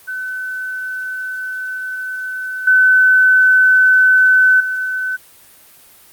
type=tone with level steps; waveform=sine; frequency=1514 Hz; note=F#6; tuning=39 cents sharp; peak=-21 / -7 / -17 dBFS; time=0.07-5.17 s; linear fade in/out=20 ms; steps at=2.67 / 4.6 s; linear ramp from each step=5 ms; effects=white hiss -45 dBFS RMS until 6.12 s + Opus 32 kbps